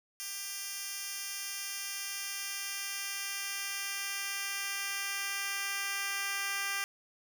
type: tone with high-pass filter sweep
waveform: 10% pulse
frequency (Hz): 396.3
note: G4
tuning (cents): +19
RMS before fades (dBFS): -37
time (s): 0.2-6.84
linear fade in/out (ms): 0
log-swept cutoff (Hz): 4700 to 1700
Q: 0.72
effects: none